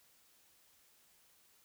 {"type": "silence", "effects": ["white hiss -68 dBFS RMS until 1.64 s"]}